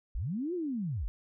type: linear two-way sweep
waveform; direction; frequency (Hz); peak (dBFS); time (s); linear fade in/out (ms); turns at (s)
sine; up then down; 35.1 to 370 to 35.1; -31; 0.15-1.08; 0; 0.54
effects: none